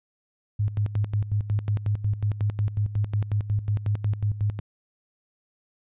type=tone with tremolo; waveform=sine; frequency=103.83 Hz; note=G#2; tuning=in tune; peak=-20 dBFS; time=0.59-4.6 s; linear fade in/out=10 ms; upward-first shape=square; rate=5.5 Hz; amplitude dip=75%; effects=resampled to 8000 Hz